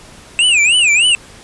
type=tone with vibrato; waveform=square; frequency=2637 Hz; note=E7; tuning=in tune; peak=-9 dBFS; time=0.39-1.15 s; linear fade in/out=0 ms; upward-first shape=sine; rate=3.3 Hz; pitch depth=220 cents each way; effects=pink hiss -39 dBFS RMS until 1.43 s + resampled to 24000 Hz